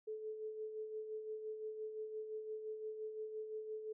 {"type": "tone with tremolo", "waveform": "sine", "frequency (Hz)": 433.4, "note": "A4", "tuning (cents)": -26, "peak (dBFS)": -40, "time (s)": [0.07, 3.93], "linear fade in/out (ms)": 10, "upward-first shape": "sine", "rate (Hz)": 5.8, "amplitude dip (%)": 50, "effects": []}